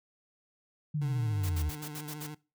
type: exponential sweep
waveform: sine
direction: down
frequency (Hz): 155.56 to 73.6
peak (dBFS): -28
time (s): 0.94-1.7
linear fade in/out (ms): 10
type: tone with vibrato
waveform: 25% pulse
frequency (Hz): 150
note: D3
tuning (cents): +37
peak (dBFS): -36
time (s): 1.01-2.35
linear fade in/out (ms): 10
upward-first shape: sine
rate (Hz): 14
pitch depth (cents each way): 34
type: noise bursts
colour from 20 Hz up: white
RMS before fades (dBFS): -42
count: 7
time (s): 1.43-2.271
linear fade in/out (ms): 10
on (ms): 67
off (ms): 62
effects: noise-tail reverb RT60 0.3 s tail -21 dB re dry